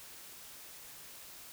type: silence
effects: white hiss -51 dBFS RMS until 1.52 s